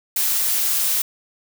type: noise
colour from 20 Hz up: blue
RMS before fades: -20 dBFS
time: 0.16-1.02 s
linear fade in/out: 5 ms
effects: none